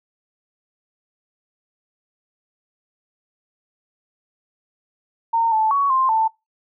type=tone with pitch steps; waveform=sine; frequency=916 / 875 / 1120 / 1050 / 887 Hz; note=A#5 / A5 / C#6 / C6 / A5; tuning=-31 / -10 / +18 / +6 / +14 cents; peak=-15 dBFS; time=5.33-6.28 s; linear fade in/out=10 ms; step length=190 ms; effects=noise-tail reverb RT60 0.2 s tail -20 dB re dry